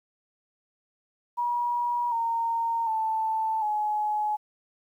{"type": "tone with pitch steps", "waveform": "sine", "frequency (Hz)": [961, 920.8, 882.3, 845.3], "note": ["B5", "A#5", "A5", "G#5"], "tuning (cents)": [-48, -22, 5, 30], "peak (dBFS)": -24, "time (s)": [1.37, 4.37], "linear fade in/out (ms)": 20, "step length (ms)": 750, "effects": ["10-bit"]}